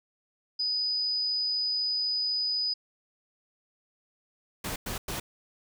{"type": "tone", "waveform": "sine", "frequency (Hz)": 4978, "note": "D#8", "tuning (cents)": 0, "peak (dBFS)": -26, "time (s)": [0.59, 2.74], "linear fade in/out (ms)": 10}
{"type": "noise bursts", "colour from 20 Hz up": "pink", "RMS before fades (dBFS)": -34, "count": 3, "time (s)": [4.64, 5.2], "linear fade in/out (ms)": 5, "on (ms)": 120, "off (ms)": 100}
{"effects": []}